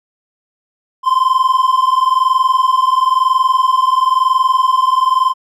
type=tone pair together; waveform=triangle; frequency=1029 / 1050 Hz; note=C6 / C6; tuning=-29 / +6 cents; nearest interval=unison; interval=35 cents; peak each=-11 dBFS; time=1.03-5.34 s; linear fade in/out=50 ms; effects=none